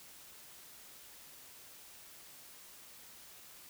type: silence
effects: white hiss -55 dBFS RMS until 3.69 s